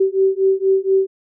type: beating tone pair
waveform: sine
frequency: 382.8 / 387 Hz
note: G4 / G4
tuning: -41 / -22 cents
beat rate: 4.2 Hz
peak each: -16 dBFS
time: 0-1.07 s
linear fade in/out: 10 ms
effects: none